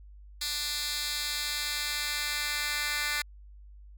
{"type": "tone with high-pass filter sweep", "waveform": "10% pulse", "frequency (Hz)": 295.2, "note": "D4", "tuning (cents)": 9, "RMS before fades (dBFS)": -32, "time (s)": [0.41, 3.22], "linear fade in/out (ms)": 5, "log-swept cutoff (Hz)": [3700, 2200], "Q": 1.6, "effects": ["added 50 Hz sine -47 dBFS peak until 3.97 s"]}